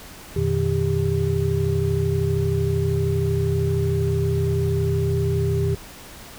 sine tone cluster, 87.3 / 120.2 / 153 / 397.5 Hz, F2 / B2 / D#3 / G4, 0 / -46 / -29 / +24 cents, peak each -24 dBFS, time 0.36-5.75 s, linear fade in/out 5 ms, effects pink hiss -41 dBFS RMS until 6.38 s

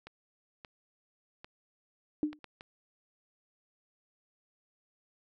clicks, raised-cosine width 0.3 ms, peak -30 dBFS, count 6, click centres 0.07 / 0.648 / 1.445 / 2.33 / 2.443 / 2.609 s
sine tone with exponential decay, 301.3 Hz, D4, 44 cents sharp, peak -23 dBFS, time 2.23-2.39 s, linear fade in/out 1 ms, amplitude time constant 33 ms
effects none

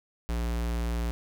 square tone, 58.27 Hz, A#1, in tune, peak -28 dBFS, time 0.29-1.11 s, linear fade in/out 0 ms, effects none

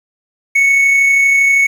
triangle tone with amplitude modulation, 2214 Hz, C#7, 3 cents flat, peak -5 dBFS, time 0.55-1.67 s, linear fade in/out 10 ms, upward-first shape sine, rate 32.6 Hz, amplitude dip 25%, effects 7-bit

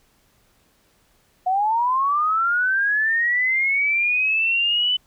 sine linear sweep, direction up, 722 to 3014 Hz, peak -17 dBFS, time 1.46-4.97 s, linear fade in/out 10 ms, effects pink hiss -61 dBFS RMS until 5.06 s

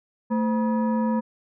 sine tone with frequency modulation, 223.1 Hz, A3, 24 cents sharp, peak -20 dBFS, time 0.3-1.21 s, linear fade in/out 20 ms, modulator 739 Hz, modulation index 0.69, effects none

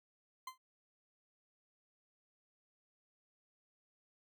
40% pulse tone with exponential decay, 1036 Hz, C6, 17 cents flat, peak -39 dBFS, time 0.47-0.58 s, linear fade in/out 5 ms, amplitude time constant 23 ms, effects none

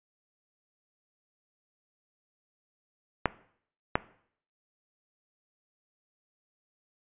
clicks, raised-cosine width 0.5 ms, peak -7 dBFS, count 2, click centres 3.257 / 3.955 s, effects noise-tail reverb RT60 0.6 s tail -18 dB re dry + resampled to 8000 Hz

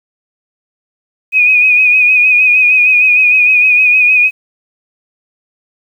sine tone with vibrato, 2489 Hz, D#7, in tune, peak -5 dBFS, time 1.32-4.31 s, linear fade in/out 50 ms, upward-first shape sine, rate 6.5 Hz, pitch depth 41 cents each way, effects 7-bit

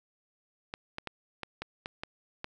clicks, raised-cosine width 0.3 ms, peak -20 dBFS, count 8, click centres 0.739 / 0.984 / 1.073 / 1.433 / 1.62 / 1.859 / 2.035 / 2.444 s, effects none

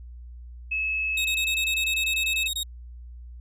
sine tone with pitch glide, 2590 to 2610 Hz, E7 to E7, -31 to -18 cents, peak -24 dBFS, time 0.71-2.48 s, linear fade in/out 10 ms, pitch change +13 cents, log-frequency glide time 1.22-1.51 s
sawtooth tone bursts, 3755 Hz, A#7, 12 cents sharp, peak -23 dBFS, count 15, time 1.17-2.633 s, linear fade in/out 5 ms, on 77 ms, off 22 ms
effects added 60 Hz sine -39 dBFS peak until 3.4 s + resampled to 32000 Hz

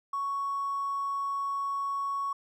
triangle tone with hard clipping, 1112 Hz, C#6, 5 cents sharp, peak -29 dBFS, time 0.13-2.33 s, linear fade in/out 5 ms, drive 3 dB, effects none

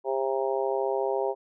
harmonic tone, 133.7 Hz, C3, 38 cents sharp, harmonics 3 / 4 / 5 / 6 / 7, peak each -28 / -30 / -32 / -34 / -35 dBFS, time 0.04-1.35 s, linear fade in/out 50 ms, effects none

